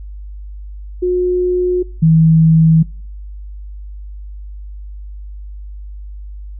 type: tone pair in turn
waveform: sine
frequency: 360.9 / 161.32 Hz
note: F#4 / E3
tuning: -43 / -37 cents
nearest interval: octave + major second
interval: 1394 cents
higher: first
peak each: -12 / -6 dBFS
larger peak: second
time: 1.02-1.83 / 2.02-2.83 s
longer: neither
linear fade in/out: 10 ms
effects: noise-tail reverb RT60 0.5 s tail -24 dB re dry + added 50 Hz sine -27 dBFS peak until 6.59 s